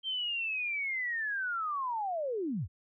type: linear sweep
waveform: sine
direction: down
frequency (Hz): 3157 to 63.3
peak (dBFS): -31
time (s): 0.03-2.68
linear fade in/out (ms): 50
effects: none